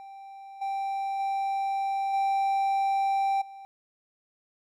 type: tone with level steps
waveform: triangle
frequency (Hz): 784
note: G5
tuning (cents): 0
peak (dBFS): -40 / -26 / -24 / -21 / -40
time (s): 0-3.65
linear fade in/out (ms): 0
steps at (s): 0.61 / 1.19 / 2.13 / 3.41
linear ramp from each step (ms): 10
effects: none